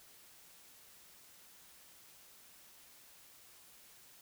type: silence
effects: white hiss -60 dBFS RMS until 4.21 s